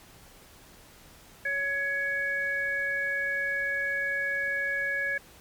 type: harmonic tone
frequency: 559 Hz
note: C#5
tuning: 14 cents sharp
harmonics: 1 / 3 / 4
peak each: -38 / -27 / -35 dBFS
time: 1.45-5.18 s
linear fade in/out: 5 ms
effects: pink hiss -53 dBFS RMS until 5.4 s + MP3 96 kbps